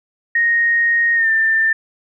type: tone with pitch glide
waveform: sine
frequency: 1864.7 to 1787.7 Hz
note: A#6 to A6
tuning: 0 to +27 cents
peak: -12 dBFS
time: 0.35-1.73 s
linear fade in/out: 5 ms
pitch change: -73 cents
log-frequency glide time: 1.15-1.29 s
effects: none